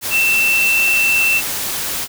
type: tone in noise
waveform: sine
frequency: 2677 Hz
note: E7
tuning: 26 cents sharp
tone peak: -12 dBFS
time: 0.1-1.42 s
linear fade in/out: 50 ms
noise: white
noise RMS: -22 dBFS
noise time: 0.01-2.08 s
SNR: +7 dB
effects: none